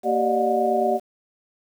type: tone cluster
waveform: sine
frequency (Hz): 232.9 / 385.1 / 581 / 610 / 723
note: A#3 / G4 / D5 / D#5 / F#5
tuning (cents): -1 / -31 / -19 / -34 / -40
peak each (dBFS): -28 / -24 / -26 / -25 / -22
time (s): 0.03-1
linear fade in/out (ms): 50
effects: 8-bit